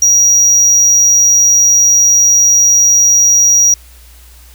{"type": "tone", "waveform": "triangle", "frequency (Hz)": 5750, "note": "F8", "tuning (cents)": 50, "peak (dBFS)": -4, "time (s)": [0.02, 3.74], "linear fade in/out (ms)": 2, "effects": ["added 60 Hz sine -37 dBFS peak until 4.54 s", "white hiss -43 dBFS RMS until 4.54 s"]}